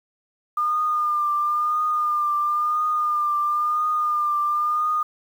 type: tone with vibrato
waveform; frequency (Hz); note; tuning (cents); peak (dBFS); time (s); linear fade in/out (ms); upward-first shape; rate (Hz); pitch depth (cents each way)
sine; 1207; D6; +47; -19; 0.57-5.03; 5; triangle; 0.98; 37
effects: 8-bit